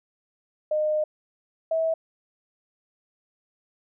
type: tone pair in turn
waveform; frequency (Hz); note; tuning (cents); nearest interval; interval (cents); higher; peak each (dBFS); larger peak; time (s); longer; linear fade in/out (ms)
sine; 612 / 648.4; D#5 / E5; -29 / -29; minor second; 100; second; -21; neither; 0.71-1.04 / 1.71-1.94; first; 5
effects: none